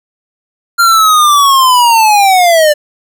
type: linear sweep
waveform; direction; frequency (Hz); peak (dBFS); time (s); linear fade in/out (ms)
square; down; 1396.9 to 584; -5; 0.78-2.74; 20
effects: none